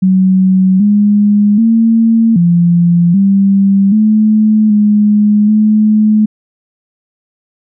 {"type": "tone with pitch steps", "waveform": "sine", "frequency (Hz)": [187.8, 206.3, 226.8, 172.4, 196.5, 215.2, 208.9, 214], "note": ["F#3", "G#3", "A#3", "F3", "G3", "A3", "G#3", "A3"], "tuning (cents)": [26, -11, -47, -22, 4, -38, 10, -48], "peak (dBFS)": -5, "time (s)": [0.02, 6.26], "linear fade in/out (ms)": 10, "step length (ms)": 780, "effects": []}